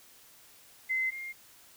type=tone pair in turn; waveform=sine; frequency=2058 / 2120 Hz; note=C7 / C7; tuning=-29 / +22 cents; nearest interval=minor second; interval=51 cents; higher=second; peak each=-27 / -37 dBFS; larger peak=first; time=0.89-1.11 / 1.11-1.33 s; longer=neither; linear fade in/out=20 ms; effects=white hiss -57 dBFS RMS until 1.76 s